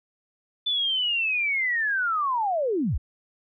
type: linear sweep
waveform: sine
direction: down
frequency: 3520 to 34.81 Hz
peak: -22 dBFS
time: 0.66-2.98 s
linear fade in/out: 10 ms
effects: none